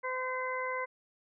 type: harmonic tone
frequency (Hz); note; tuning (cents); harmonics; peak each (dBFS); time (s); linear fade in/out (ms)
512; C5; -38; 1 / 2 / 3 / 4; -37 / -36 / -42 / -38; 0.03-0.86; 20
effects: none